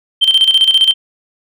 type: tone with tremolo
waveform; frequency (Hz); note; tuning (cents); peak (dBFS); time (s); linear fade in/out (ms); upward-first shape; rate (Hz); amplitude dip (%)
sine; 3130; G7; -3; -3; 0.21-0.94; 20; square; 15; 70
effects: tanh soft clip ceiling -3 dBFS